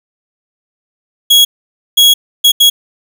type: tone bursts at uneven times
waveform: 40% pulse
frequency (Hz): 3322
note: G#7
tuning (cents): 0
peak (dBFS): -3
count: 4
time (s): 1.3-1.45 / 1.97-2.14 / 2.44-2.52 / 2.6-2.7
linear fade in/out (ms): 10
effects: 7-bit